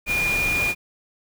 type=tone in noise; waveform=sine; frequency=2425 Hz; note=D#7; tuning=45 cents flat; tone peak=-20 dBFS; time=0.06-0.75 s; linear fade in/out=50 ms; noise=pink; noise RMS=-29 dBFS; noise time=0.06-0.75 s; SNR=+6 dB; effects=none